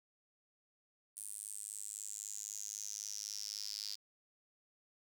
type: tone with high-pass filter sweep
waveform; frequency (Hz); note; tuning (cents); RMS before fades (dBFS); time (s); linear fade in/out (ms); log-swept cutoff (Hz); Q
square; 51.91; G#1; 0; -45; 1.16-3.96; 20; 9400 to 4800; 7.6
effects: none